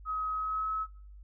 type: tone with pitch glide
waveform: sine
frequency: 1270 to 1290 Hz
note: D#6 to E6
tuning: +35 to -38 cents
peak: -30 dBFS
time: 0.05-0.87 s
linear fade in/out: 50 ms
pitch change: +27 cents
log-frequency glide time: 0.31-0.72 s
effects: noise-tail reverb RT60 0.6 s tail -20 dB re dry + added 50 Hz sine -47 dBFS peak until 1.23 s